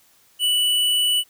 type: tone with hard clipping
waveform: triangle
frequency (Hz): 2962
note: F#7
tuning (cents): +1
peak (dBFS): -18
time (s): 0.39-1.24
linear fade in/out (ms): 50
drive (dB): 16
effects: white hiss -57 dBFS RMS until 1.29 s